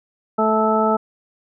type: harmonic tone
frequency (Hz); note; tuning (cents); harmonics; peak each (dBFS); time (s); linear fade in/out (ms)
218.4; A3; -13; 1 / 2 / 3 / 4 / 6; -21 / -21 / -21 / -21 / -21; 0.38-0.97; 10
effects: none